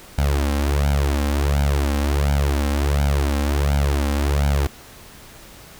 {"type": "tone with flanger", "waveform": "sawtooth", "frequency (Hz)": 71.1, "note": "C#2", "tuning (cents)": 45, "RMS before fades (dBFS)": -19, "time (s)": [0.18, 4.67], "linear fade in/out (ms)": 0, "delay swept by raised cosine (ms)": [1.3, 3.8], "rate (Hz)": 1.4, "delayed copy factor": 1, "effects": ["pink hiss -43 dBFS RMS until 5.79 s"]}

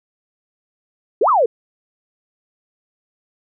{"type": "exponential two-way sweep", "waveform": "sine", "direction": "up then down", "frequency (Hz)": [356, 1327, 426.5], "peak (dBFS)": -11, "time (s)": [1.21, 1.46], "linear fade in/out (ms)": 5, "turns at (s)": 1.29, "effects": []}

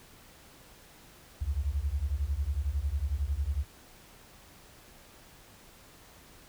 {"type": "beating tone pair", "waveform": "sine", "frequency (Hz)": [65.41, 76.41], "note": ["C2", "D#2"], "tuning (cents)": [0, -31], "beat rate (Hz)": 11, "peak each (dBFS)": -31, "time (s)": [1.41, 3.65], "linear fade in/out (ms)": 10, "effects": ["pink hiss -55 dBFS RMS until 6.48 s"]}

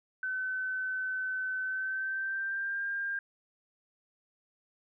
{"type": "tone with pitch glide", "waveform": "sine", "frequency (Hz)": [1520, 1601.1], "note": ["F#6", "G6"], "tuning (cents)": [46, 36], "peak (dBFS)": -31, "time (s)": [0.23, 3.19], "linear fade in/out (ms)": 2, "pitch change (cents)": 90, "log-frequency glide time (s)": [1.62, 2.84], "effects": []}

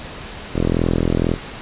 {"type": "tone with low-pass filter", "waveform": "5% pulse", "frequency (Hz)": 42.07, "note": "E1", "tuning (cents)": 36, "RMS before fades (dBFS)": -18, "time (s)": [0.53, 1.37], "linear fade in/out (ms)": 50, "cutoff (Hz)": 500, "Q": 0.7, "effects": ["pink hiss -33 dBFS RMS until 1.61 s", "resampled to 8000 Hz"]}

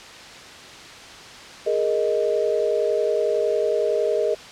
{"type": "chord", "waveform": "sine", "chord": "Ab suspended second", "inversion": "none", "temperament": "equal", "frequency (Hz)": [415.3, 466.2, 622.3], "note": ["Ab4", "Bb4", "Eb5"], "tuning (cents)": [0, 0, 0], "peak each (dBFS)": -23, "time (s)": [1.66, 4.35], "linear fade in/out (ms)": 10, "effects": ["white hiss -40 dBFS RMS until 4.51 s", "low-pass 5000 Hz 12 dB/octave"]}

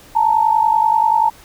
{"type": "tone pair together", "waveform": "sine", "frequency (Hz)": [869, 919.4], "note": ["A5", "A#5"], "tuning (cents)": [-22, -24], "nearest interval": "minor second", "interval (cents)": 98, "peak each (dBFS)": -14, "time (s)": [0.15, 1.3], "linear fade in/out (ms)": 10, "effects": ["pink hiss -44 dBFS RMS until 1.44 s"]}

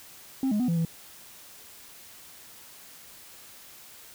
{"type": "tone with pitch steps", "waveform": "sine", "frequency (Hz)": [265.7, 209.1, 249.1, 168.6, 165.2], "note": ["C4", "G#3", "B3", "E3", "E3"], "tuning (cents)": [27, 12, 15, 39, 4], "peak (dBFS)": -20, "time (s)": [0.43, 0.85], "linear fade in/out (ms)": 2, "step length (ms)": 84, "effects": ["tanh soft clip ceiling -22 dBFS", "white hiss -49 dBFS RMS until 4.14 s"]}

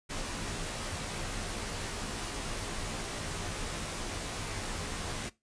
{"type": "noise with comb filter", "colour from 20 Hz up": "pink", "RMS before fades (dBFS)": -37, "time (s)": [0.09, 5.3], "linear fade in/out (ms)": 20, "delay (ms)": 16, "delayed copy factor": -0.6, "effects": ["noise-tail reverb RT60 0.2 s tail -19 dB re dry", "resampled to 22050 Hz"]}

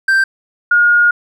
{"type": "tone pair in turn", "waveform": ["triangle", "sine"], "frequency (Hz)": [1568, 1430.2], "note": ["G6", "F6"], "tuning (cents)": [0, 41], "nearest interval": "major second", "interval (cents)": 159, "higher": "first", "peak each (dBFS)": -7, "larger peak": "neither", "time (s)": [[0.08, 0.24], [0.71, 1.11]], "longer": "second", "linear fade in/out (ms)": 5, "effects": []}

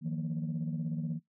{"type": "chord", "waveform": "sine", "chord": "Eb suspended second", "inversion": "none", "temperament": "equal with one note detuned", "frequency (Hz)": [158.28, 174.61, 233.1], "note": ["Eb3", "F3", "Bb3"], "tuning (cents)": [30, 0, 0], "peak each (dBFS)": [-33, -37, -37], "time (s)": [0.01, 1.2], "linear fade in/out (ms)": 50, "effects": ["noise-tail reverb RT60 0.2 s tail -26 dB re dry", "tanh soft clip ceiling -26 dBFS"]}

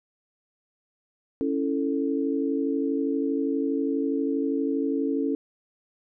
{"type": "chord", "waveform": "sine", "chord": "A major", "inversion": "first", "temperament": "equal with one note detuned", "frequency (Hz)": [277.2, 329.6, 442.8], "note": ["C#4", "E4", "A4"], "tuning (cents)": [0, 0, 11], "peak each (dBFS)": [-25, -30, -29], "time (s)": [1.41, 5.35], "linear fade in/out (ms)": 0, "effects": []}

